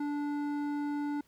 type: tone with hard clipping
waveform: triangle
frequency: 291.3 Hz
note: D4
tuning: 14 cents flat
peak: -33 dBFS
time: 0-1.21 s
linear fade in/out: 5 ms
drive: 14 dB
effects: pink hiss -68 dBFS RMS until 1.27 s